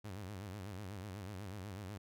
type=tone with vibrato; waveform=sawtooth; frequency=98.3 Hz; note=G2; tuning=5 cents sharp; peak=-40 dBFS; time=0.04-1.98 s; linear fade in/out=10 ms; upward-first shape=sine; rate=8.1 Hz; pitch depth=150 cents each way; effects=none